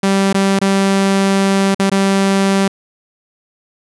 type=tone with dropouts; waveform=sawtooth; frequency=195.2 Hz; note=G3; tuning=7 cents flat; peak=-7 dBFS; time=0.03-2.68 s; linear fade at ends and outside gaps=5 ms; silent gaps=0.329-0.344 / 0.591-0.614 / 1.746-1.795 / 1.898-1.916 s; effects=resampled to 24000 Hz + 8-bit